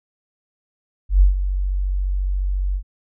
sine tone with ADSR envelope, 47.16 Hz, F#1, 34 cents sharp, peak -7 dBFS, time 1.09-2.83 s, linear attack 120 ms, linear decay 130 ms, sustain -11 dB, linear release 76 ms, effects none

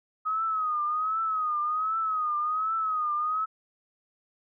sine tone with vibrato, 1259 Hz, D#6, 20 cents sharp, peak -25 dBFS, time 0.25-3.46 s, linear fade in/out 20 ms, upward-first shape triangle, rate 1.3 Hz, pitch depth 99 cents each way, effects none

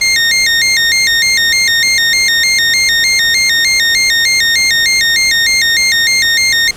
20% pulse tone with vibrato, 1975.5 Hz, B6, in tune, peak -3 dBFS, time 0.01-6.71 s, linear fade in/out 5 ms, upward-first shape square, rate 3.3 Hz, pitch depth 120 cents each way, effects pink hiss -32 dBFS RMS until 6.76 s + low-pass 10000 Hz 12 dB/octave

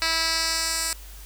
10% pulse tone with band-pass filter sweep, 326.1 Hz, E4, 19 cents flat, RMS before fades -25 dBFS, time 0.02-0.93 s, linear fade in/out 0 ms, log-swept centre 3900 to 8200 Hz, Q 1.5, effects added 50 Hz sine -40 dBFS peak until 1.25 s + white hiss -47 dBFS RMS until 1.25 s

